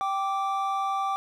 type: tone pair together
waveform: triangle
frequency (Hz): 781.5 / 1171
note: G5 / D6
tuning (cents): -6 / -5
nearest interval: perfect fifth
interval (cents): 701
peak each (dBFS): -26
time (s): 0.01-1.16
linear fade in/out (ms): 0
effects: none